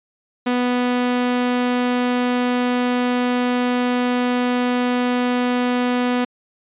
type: tone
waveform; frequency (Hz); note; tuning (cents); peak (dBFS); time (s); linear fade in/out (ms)
sawtooth; 246.9; B3; 0; -13; 0.46-6.25; 10
effects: resampled to 8000 Hz